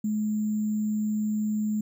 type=tone with sample-and-hold; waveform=sine; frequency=212.9 Hz; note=G#3; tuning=43 cents sharp; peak=-24 dBFS; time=0.04-1.81 s; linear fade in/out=5 ms; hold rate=7350 Hz; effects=none